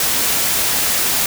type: noise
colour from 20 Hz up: white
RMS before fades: -17 dBFS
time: 0-1.26 s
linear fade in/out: 2 ms
effects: none